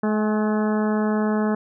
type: harmonic tone with a mistuned harmonic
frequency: 213.9 Hz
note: A3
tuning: 49 cents flat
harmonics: 1 / 2 / 3 / 4 / 5 / 6 / 7 / 8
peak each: -20 / -26 / -30 / -32 / -34 / -36 / -37 / -38 dBFS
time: 0.03-1.55 s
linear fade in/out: 5 ms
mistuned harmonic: 4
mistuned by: -26 cents
effects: none